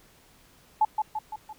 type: tone with echo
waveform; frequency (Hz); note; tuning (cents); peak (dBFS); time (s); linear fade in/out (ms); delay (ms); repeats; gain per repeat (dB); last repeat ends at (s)
sine; 860; A5; -40; -17; 0.81-0.85; 5; 170; 4; -5; 1.53
effects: pink hiss -58 dBFS RMS until 1.58 s